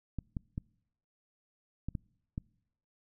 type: clicks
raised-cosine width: 5 ms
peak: -23 dBFS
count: 6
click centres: 0.187 / 0.368 / 0.579 / 1.886 / 1.952 / 2.379 s
effects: noise-tail reverb RT60 0.8 s tail -26 dB re dry